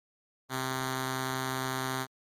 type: tone with notch filter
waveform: 5% pulse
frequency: 130.81 Hz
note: C3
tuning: in tune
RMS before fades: -33 dBFS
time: 0.49-2.07 s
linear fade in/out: 50 ms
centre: 550 Hz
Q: 1.9
effects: MP3 64 kbps